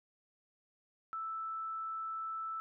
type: tone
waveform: sine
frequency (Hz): 1318.5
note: E6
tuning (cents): 0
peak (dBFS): -37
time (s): 1.13-2.6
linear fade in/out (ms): 0
effects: none